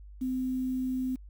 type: tone with quantisation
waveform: sine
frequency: 256.7 Hz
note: C4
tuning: 33 cents flat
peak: -28 dBFS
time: 0.21-1.16 s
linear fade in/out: 10 ms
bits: 9
effects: added 50 Hz sine -45 dBFS peak until 1.29 s